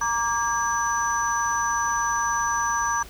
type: tone cluster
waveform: sine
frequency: 936 / 1166 / 1618 / 5970 Hz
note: A#5 / D6 / G#6 / F#8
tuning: +7 / -13 / -46 / +15 cents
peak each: -26 / -26 / -28 / -29 dBFS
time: 0.01-3.03 s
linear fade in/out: 5 ms
effects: added 55 Hz sine -44 dBFS peak until 3.09 s + pink hiss -45 dBFS RMS until 3.09 s